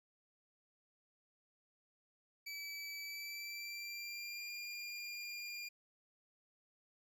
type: tone with pitch glide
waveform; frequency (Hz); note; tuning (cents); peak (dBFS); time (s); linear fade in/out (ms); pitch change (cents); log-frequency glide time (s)
25% pulse; 2303 to 2404; D7 to D7; -34 to +40; -40; 2.46-5.69; 10; +74; 3.02-4.5
effects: none